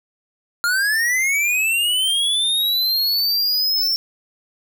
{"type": "linear sweep", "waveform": "square", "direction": "up", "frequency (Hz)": [1388, 5430], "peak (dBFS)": -17, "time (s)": [0.64, 3.96], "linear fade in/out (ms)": 0, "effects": []}